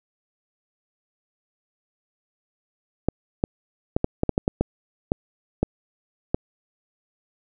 clicks, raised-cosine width 2 ms, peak -6 dBFS, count 12, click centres 3.086 / 3.439 / 3.965 / 4.044 / 4.234 / 4.293 / 4.379 / 4.479 / 4.61 / 5.119 / 5.63 / 6.345 s, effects none

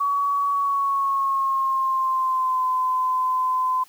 sine tone with pitch glide, 1129 to 1023.4 Hz, C#6 to C6, +31 to -39 cents, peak -19 dBFS, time 0-3.84 s, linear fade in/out 10 ms, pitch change -170 cents, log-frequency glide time 0.5-2.64 s, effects white hiss -53 dBFS RMS until 3.88 s

